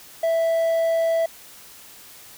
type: tone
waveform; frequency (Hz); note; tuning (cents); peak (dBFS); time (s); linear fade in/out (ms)
triangle; 659.3; E5; 0; -16; 0.23-1.26; 5
effects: white hiss -45 dBFS RMS until 2.37 s